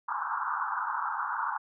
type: band-pass noise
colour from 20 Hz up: pink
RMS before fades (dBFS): -32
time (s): 0.08-1.58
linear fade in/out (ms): 10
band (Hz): 840 to 1500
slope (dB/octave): 96
effects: none